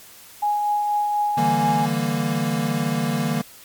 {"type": "tone with tremolo", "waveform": "sine", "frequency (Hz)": 830.6, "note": "G#5", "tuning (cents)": 0, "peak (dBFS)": -17, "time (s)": [0.42, 1.86], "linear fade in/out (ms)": 10, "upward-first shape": "triangle", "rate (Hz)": 4.1, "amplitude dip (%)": 30}
{"type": "chord", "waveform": "square", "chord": "E half-diminished seventh", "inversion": "third", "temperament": "equal with one note detuned", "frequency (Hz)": [146.83, 164.81, 198.28, 233.1], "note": ["D3", "E3", "G3", "Bb3"], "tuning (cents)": [0, 0, 20, 0], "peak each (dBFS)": [-27, -27, -29, -25], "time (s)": [1.37, 3.42], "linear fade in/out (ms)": 10}
{"effects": ["white hiss -45 dBFS RMS until 3.64 s", "MP3 96 kbps"]}